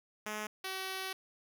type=tone pair in turn; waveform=5% pulse; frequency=212.6 / 379.7 Hz; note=G#3 / F#4; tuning=+41 / +45 cents; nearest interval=minor seventh; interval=1004 cents; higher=second; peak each=-26 dBFS; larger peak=neither; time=0.26-0.47 / 0.64-1.13 s; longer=second; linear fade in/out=5 ms; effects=none